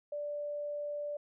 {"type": "tone", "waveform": "sine", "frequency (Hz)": 586, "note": "D5", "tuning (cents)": -4, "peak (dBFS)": -35, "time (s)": [0.12, 1.17], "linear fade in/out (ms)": 5, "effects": []}